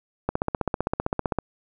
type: click train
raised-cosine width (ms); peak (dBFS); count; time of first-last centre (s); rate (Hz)
1; -9; 18; 0.29-1.387; 15.5
effects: none